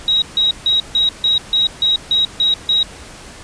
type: tone bursts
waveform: sine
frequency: 3820 Hz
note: A#7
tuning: 42 cents sharp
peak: -11 dBFS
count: 10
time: 0.08-2.83 s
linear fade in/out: 2 ms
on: 140 ms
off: 150 ms
effects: pink hiss -36 dBFS RMS until 3.43 s + resampled to 22050 Hz